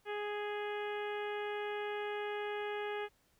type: harmonic tone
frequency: 415.3 Hz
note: G#4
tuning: in tune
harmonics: 1 / 2 / 3 / 4 / 5 / 6 / 7 / 8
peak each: -38 / -43 / -49 / -46 / -49 / -51 / -53 / -57 dBFS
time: 0.05-3.09 s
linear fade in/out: 50 ms
effects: pink hiss -72 dBFS RMS until 3.39 s